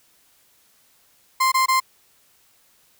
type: tone bursts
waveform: 35% pulse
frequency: 1046.5 Hz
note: C6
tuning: in tune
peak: -14 dBFS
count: 3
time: 1.4-1.802 s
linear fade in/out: 10 ms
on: 120 ms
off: 21 ms
effects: white hiss -59 dBFS RMS until 2.99 s